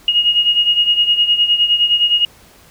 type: beating tone pair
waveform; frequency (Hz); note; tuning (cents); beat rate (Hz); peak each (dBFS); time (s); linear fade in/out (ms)
sine; 2869 / 2878.7; F7 / F#7; +46 / -48; 9.7; -12 / -17; 0.08-2.25; 2
effects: pink hiss -46 dBFS RMS until 2.7 s